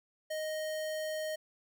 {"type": "tone", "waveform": "square", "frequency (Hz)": 622.3, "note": "D#5", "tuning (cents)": 0, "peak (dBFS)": -35, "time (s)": [0.3, 1.36], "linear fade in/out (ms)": 10, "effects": []}